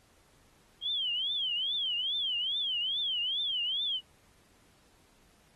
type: tone with vibrato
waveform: sine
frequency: 3170 Hz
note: G7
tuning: 19 cents sharp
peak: -29 dBFS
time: 0.81-4.01 s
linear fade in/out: 50 ms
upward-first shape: triangle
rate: 2.4 Hz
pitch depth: 230 cents each way
effects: pink hiss -65 dBFS RMS until 5.55 s + AAC 32 kbps